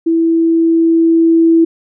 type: tone with level ramp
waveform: sine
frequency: 329.6 Hz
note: E4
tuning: in tune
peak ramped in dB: -9 to -5 dBFS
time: 0.06-1.65 s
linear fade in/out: 10 ms
effects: none